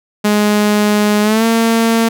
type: tone with pitch glide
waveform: sawtooth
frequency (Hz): 208.8 to 227.7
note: G#3 to A#3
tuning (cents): +10 to -40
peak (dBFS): -6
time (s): 0.24-2.09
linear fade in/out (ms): 10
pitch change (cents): +150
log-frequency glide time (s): 1.22-1.45
effects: none